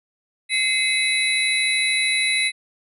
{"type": "tone cluster", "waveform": "sine", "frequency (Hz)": [2065, 2198, 2559, 3944, 10080], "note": ["C7", "C#7", "D#7", "B7", "D#9"], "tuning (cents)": [-23, -15, 48, -3, 21], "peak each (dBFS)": [-21, -27, -25, -22, -27], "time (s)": [0.49, 2.52], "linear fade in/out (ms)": 50, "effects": ["tanh soft clip ceiling -10 dBFS"]}